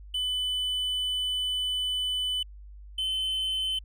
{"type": "tone pair in turn", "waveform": "triangle", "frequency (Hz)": [3000, 3059], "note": ["F#7", "G7"], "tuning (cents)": [23, -43], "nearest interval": "unison", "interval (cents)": 34, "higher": "second", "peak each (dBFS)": -25, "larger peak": "neither", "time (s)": [[0.14, 2.43], [2.98, 3.79]], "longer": "first", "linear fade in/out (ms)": 5, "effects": ["added 50 Hz sine -43 dBFS peak until 3.84 s"]}